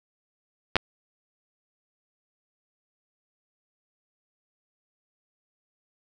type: clicks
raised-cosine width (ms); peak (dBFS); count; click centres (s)
0.3; -4; 2; 0.757 / 0.766
effects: none